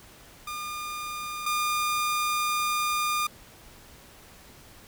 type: tone pair in turn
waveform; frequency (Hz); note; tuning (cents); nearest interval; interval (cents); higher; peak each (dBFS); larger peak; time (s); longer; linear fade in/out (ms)
sawtooth; 1210 / 1210; D#6 / D#6; -49 / -49; unison; 0; neither; -29 / -21; second; 0.47-1.46 / 1.46-3.27; second; 5
effects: pink hiss -51 dBFS RMS until 4.87 s